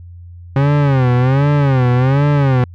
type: tone with vibrato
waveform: 40% pulse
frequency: 134.3 Hz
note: C3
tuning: 46 cents sharp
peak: -9 dBFS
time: 0.56-2.64 s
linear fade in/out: 2 ms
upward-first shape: sine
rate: 1.3 Hz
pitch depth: 150 cents each way
effects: added 87 Hz sine -32 dBFS peak until 2.74 s + low-pass 2000 Hz 12 dB/octave